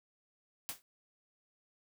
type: noise with exponential decay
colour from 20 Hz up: white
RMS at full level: -36 dBFS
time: 0.69-0.82 s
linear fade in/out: 0 ms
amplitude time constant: 28 ms
effects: none

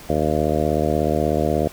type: harmonic tone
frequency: 76.5 Hz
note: D#2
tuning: 29 cents flat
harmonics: 1 / 2 / 3 / 4 / 5 / 6 / 7 / 8 / 9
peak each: -26 / -26 / -26 / -26 / -26 / -26 / -26 / -26 / -26 dBFS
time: 0.09-1.68 s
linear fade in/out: 5 ms
effects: pink hiss -41 dBFS RMS until 1.72 s

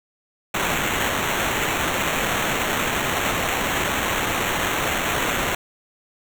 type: noise with sample-and-hold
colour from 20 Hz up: white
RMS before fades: -23 dBFS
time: 0.54-5.55 s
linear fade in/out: 5 ms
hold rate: 4900 Hz
effects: none

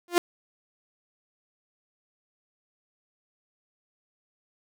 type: tone with exponential growth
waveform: sawtooth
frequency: 349.2 Hz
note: F4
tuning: in tune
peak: -10 dBFS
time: 0.08-0.18 s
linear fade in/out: 1 ms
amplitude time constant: 20 ms
effects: none

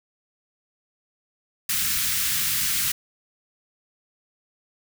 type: band-stop noise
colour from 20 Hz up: white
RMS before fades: -24 dBFS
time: 1.69-2.92 s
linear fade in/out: 5 ms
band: 210 to 1400 Hz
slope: 24 dB/octave
effects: none

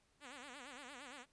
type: tone with vibrato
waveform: 5% pulse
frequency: 266.6 Hz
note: C4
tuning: 33 cents sharp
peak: -39 dBFS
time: 0.2-1.26 s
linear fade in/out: 50 ms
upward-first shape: sine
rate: 8.7 Hz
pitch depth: 180 cents each way
effects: pink hiss -75 dBFS RMS until 1.32 s + resampled to 22050 Hz

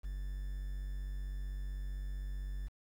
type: tone with quantisation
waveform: triangle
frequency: 47.83 Hz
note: G1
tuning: 42 cents flat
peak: -35 dBFS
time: 0.03-2.69 s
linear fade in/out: 20 ms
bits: 10
effects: none

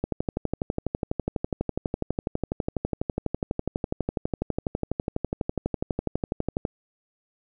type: click train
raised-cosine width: 2 ms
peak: -12 dBFS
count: 81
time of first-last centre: 0.04-6.652 s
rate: 12.1 Hz
effects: none

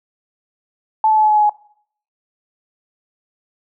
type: tone with pitch steps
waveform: sine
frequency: 873 / 867 / 861 / 855 / 849.1 / 843.3 / 837.4 Hz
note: A5 / A5 / A5 / A5 / G#5 / G#5 / G#5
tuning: -14 / -26 / -38 / -50 / +38 / +26 / +14 cents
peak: -10 dBFS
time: 1.04-1.495 s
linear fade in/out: 2 ms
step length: 65 ms
effects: noise-tail reverb RT60 0.6 s tail -22 dB re dry

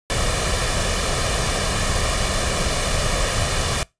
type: noise with comb filter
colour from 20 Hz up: pink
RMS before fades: -21 dBFS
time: 0.1-3.83 s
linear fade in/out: 0 ms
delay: 1.7 ms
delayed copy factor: +0.55
effects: noise-tail reverb RT60 0.2 s tail -23 dB re dry + resampled to 22050 Hz

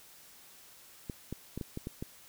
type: clicks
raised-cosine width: 3 ms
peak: -24 dBFS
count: 7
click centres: 1.098 / 1.326 / 1.576 / 1.612 / 1.774 / 1.871 / 2.025 s
effects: white hiss -56 dBFS RMS until 2.28 s

